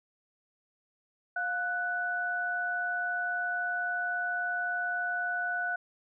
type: tone pair together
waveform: sine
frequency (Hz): 708 / 1484.3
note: F5 / F#6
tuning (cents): +23 / +5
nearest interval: octave + minor second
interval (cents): 1282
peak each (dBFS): -35 / -30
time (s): 1.36-5.76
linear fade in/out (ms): 5
effects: none